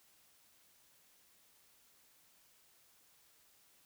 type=silence; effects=white hiss -68 dBFS RMS until 3.85 s